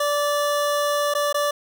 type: tone with dropouts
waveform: 25% pulse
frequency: 582 Hz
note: D5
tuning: 16 cents flat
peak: -16 dBFS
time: 0-1.51 s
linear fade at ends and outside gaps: 5 ms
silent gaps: 1.139-1.149 / 1.328-1.343 s
effects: none